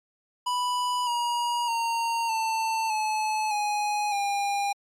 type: tone with pitch steps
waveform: square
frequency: 988 / 954.9 / 922.9 / 892 / 862.1 / 833.2 / 805.3 Hz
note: B5 / A#5 / A#5 / A5 / A5 / G#5 / G5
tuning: 0 / +41 / -18 / +23 / -36 / +5 / +46 cents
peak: -25 dBFS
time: 0.46-4.73 s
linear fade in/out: 10 ms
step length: 610 ms
effects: low-pass 10000 Hz 12 dB/octave + MP3 96 kbps